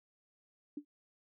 sine tone with exponential decay, 292.5 Hz, D4, 7 cents flat, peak -35 dBFS, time 0.77-0.85 s, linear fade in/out 5 ms, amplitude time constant 16 ms, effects none

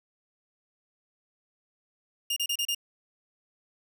sawtooth tone bursts, 2824 Hz, F7, 19 cents sharp, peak -23 dBFS, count 5, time 2.3-2.748 s, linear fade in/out 5 ms, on 64 ms, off 32 ms, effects none

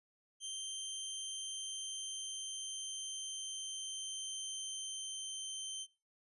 20% pulse tone with pitch glide, 3136 to 3111 Hz, G7 to G7, 0 to -14 cents, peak -35 dBFS, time 0.4-5.87 s, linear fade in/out 50 ms, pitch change -14 cents, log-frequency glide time 1.19-5.7 s, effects noise-tail reverb RT60 0.3 s tail -20 dB re dry + resampled to 24000 Hz

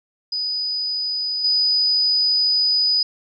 sine tone with level steps, 4973 Hz, D#8, 2 cents flat, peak -21 / -15 dBFS, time 0.32-3.03 s, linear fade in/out 5 ms, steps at 1.44 s, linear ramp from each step 5 ms, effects none

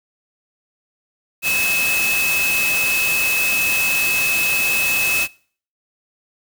sine tone in noise, 2588 Hz, E7, 32 cents flat, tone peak -17 dBFS, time 1.42-5.28 s, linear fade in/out 50 ms, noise white, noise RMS -23 dBFS, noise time 1.42-5.28 s, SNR +3 dB, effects noise-tail reverb RT60 0.5 s tail -23 dB re dry

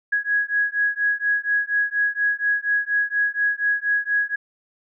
sine beating tone pair, 1661.2 / 1665.4 Hz, G#6 / G#6, 0 / +4 cents, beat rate 4.2 Hz, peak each -22 / -22 dBFS, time 0.12-4.36 s, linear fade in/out 10 ms, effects none

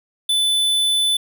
square tone, 3500 Hz, A7, 10 cents flat, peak -16 dBFS, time 0.29-1.17 s, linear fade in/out 5 ms, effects none

